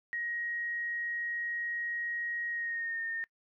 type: tone with pitch glide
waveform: sine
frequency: 1887 to 1829 Hz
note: A#6 to A#6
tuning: +21 to -33 cents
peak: -33 dBFS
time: 0.13-3.24 s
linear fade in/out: 0 ms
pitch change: -54 cents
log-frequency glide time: 2.49-3.01 s
effects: noise-tail reverb RT60 0.1 s tail -23 dB re dry